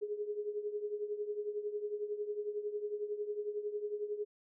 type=tone with tremolo; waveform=sine; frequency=416.9 Hz; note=G#4; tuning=7 cents sharp; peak=-32 dBFS; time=0.01-4.25 s; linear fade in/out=20 ms; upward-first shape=triangle; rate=11 Hz; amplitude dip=80%; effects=none